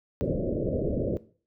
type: low-pass noise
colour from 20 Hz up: white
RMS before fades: -28 dBFS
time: 0.21-1.17 s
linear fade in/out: 0 ms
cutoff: 600 Hz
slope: 96 dB/octave
effects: noise-tail reverb RT60 0.4 s tail -17 dB re dry